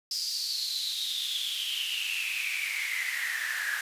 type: noise with high-pass filter sweep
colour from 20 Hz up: pink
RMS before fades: -32 dBFS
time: 0.11-3.81 s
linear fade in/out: 2 ms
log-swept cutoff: 5000 to 1600 Hz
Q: 9.9
effects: resampled to 32000 Hz